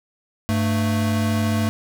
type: tone pair together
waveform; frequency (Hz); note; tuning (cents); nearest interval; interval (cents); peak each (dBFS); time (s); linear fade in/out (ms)
square; 99.8 / 221.6; G2 / A3; +32 / +13; octave + major second; 1381; -22; 0.49-1.69; 0
effects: none